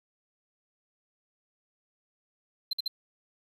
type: tone bursts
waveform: triangle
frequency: 4100 Hz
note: C8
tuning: 36 cents flat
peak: -26 dBFS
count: 3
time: 2.71-2.88 s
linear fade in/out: 5 ms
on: 22 ms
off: 52 ms
effects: none

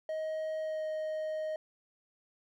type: tone with pitch glide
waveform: triangle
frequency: 629 to 623.6 Hz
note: D#5 to D#5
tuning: +19 to +4 cents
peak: -31 dBFS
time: 0.09-1.56 s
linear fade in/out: 2 ms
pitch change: -15 cents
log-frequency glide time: 0.6-0.85 s
effects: none

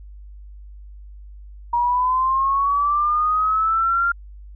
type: linear sweep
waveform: sine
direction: up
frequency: 947 to 1396.9 Hz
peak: -16 dBFS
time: 1.73-4.12 s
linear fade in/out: 5 ms
effects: added 50 Hz sine -37 dBFS peak until 4.55 s

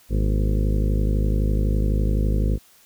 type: harmonic tone with a mistuned harmonic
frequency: 51.91 Hz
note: G#1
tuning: in tune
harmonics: 1 / 2 / 3 / 4 / 5 / 6 / 7 / 8 / 9 / 10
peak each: -19 / -25 / -29 / -31 / -33 / -35 / -36 / -37 / -38 / -39 dBFS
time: 0.09-2.59 s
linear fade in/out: 50 ms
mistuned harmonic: 5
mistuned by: -120 cents
effects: white hiss -54 dBFS RMS until 2.85 s

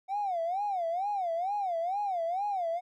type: tone with vibrato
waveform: triangle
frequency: 740 Hz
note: F#5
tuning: in tune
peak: -25 dBFS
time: 0.08-2.81 s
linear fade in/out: 50 ms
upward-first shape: sine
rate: 2.2 Hz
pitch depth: 200 cents each way
effects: tanh soft clip ceiling -26 dBFS

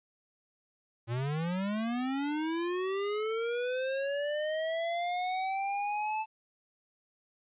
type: linear sweep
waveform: square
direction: up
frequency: 112.5 to 880 Hz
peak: -31 dBFS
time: 1.07-6.26 s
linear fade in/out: 50 ms
effects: resampled to 8000 Hz + 12-bit

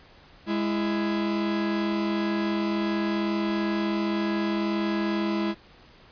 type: tone pair together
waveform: 45% pulse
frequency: 207.5 / 332.3 Hz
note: G#3 / E4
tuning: -1 / +14 cents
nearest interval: minor sixth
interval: 815 cents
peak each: -27 dBFS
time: 0.46-5.55 s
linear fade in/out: 50 ms
effects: pink hiss -53 dBFS RMS until 6.11 s + resampled to 11025 Hz

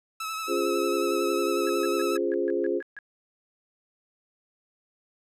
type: tone with vibrato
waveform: sawtooth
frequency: 1300 Hz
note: E6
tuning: 24 cents flat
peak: -27 dBFS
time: 0.2-2.17 s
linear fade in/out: 5 ms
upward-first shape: sine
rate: 11 Hz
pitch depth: 29 cents each way
type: chord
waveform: sine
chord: Db major seventh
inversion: none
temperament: equal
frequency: 277.2 / 349.2 / 415.3 / 523.3 Hz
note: Db4 / F4 / Ab4 / C5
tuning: 0 / 0 / 0 / 0 cents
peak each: -33 / -27 / -28 / -31 dBFS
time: 0.47-2.82 s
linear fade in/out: 50 ms
type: tone bursts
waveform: sine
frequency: 1661.2 Hz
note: G#6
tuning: in tune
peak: -37 dBFS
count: 9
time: 1.67-2.988 s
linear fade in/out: 0 ms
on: 22 ms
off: 140 ms
effects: resampled to 32000 Hz

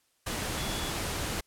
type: tone in noise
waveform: sine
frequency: 3402 Hz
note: G#7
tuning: 41 cents sharp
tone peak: -41 dBFS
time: 0.57-0.91 s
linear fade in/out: 10 ms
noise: pink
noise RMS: -33 dBFS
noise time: 0.26-1.41 s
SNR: -11 dB
effects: white hiss -71 dBFS RMS until 1.46 s + low-pass 12000 Hz 12 dB/octave

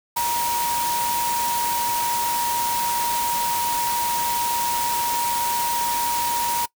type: tone in noise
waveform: sine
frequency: 948 Hz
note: A#5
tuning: 29 cents sharp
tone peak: -21 dBFS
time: 0.16-6.66 s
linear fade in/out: 10 ms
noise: white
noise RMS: -27 dBFS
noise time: 0.16-6.66 s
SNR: +3 dB
effects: noise-tail reverb RT60 0.1 s tail -21 dB re dry

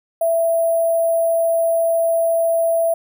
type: tone with sample-and-hold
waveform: sine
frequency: 664 Hz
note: E5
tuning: 12 cents sharp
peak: -14 dBFS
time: 0.21-2.94 s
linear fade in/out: 5 ms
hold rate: 11025 Hz
effects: none

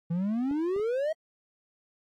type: exponential sweep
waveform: triangle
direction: up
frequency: 162.6 to 650 Hz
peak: -24 dBFS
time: 0.1-1.13 s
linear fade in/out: 10 ms
type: clicks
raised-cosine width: 2 ms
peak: -30 / -31 / -36 dBFS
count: 3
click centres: 0.512 / 0.763 / 0.797 s
effects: AAC 48 kbps

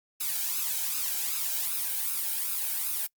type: noise with flanger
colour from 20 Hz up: blue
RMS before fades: -30 dBFS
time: 0.2-3.07 s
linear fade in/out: 10 ms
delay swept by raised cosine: 0.77 to 1.31 ms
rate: 2.6 Hz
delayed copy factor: +0.65
effects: noise-tail reverb RT60 0.1 s tail -26 dB re dry + Opus 48 kbps

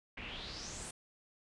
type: noise with low-pass filter sweep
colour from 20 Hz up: pink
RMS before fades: -45 dBFS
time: 0.17-0.91 s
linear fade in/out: 5 ms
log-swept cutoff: 2300 to 9600 Hz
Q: 5.1
effects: resampled to 24000 Hz

